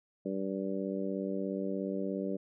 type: harmonic tone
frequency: 96.9 Hz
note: G2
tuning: 20 cents flat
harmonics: 2 / 3 / 4 / 5 / 6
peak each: -36 / -38 / -39 / -40 / -41 dBFS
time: 0.25-2.37 s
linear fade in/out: 10 ms
effects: none